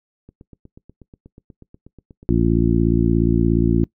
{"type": "click train", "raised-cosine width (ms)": 3, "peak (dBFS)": -29, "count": 20, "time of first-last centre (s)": [0.29, 2.593], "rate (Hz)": 8.25}
{"type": "harmonic tone", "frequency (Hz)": 57, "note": "A#1", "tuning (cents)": -38, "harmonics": [1, 2, 3, 4, 5, 6], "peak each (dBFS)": [-21, -21, -21, -21, -21, -21], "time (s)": [2.29, 3.84], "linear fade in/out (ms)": 0}
{"effects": ["noise-tail reverb RT60 0.1 s tail -21 dB re dry"]}